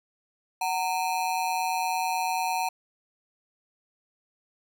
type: ring-modulated tone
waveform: square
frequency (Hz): 834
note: G#5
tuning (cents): +7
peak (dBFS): -23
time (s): 0.61-2.69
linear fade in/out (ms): 5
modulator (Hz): 84.5
effects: none